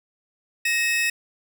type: tone pair together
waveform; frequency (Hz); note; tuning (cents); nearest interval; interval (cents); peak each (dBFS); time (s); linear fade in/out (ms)
40% pulse; 1870.2 / 2590; A#6 / E7; +5 / -31; tritone; 564; -23 / -21; 0.65-1.1; 5
effects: none